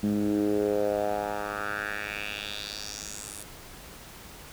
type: tone with band-pass filter sweep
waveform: 10% pulse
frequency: 103.4 Hz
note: G#2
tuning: 7 cents flat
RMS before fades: -30 dBFS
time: 0.03-3.43 s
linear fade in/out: 5 ms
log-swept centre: 210 to 10000 Hz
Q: 3.1
effects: pink hiss -46 dBFS RMS until 4.52 s